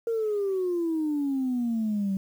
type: exponential sweep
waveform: sine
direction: down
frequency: 466.2 to 190 Hz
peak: -23 dBFS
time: 0.07-2.17 s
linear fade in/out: 2 ms
effects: tanh soft clip ceiling -21 dBFS + 9-bit